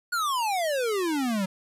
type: exponential sweep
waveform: square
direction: down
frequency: 1480 to 183.8 Hz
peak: -25 dBFS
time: 0.12-1.46 s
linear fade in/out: 10 ms
effects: resampled to 32000 Hz + 9-bit